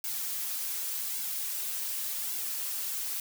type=noise with flanger; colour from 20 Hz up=blue; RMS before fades=-34 dBFS; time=0.04-3.2 s; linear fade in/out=2 ms; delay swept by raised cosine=1.6 to 6.1 ms; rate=0.87 Hz; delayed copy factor=-0.75; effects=none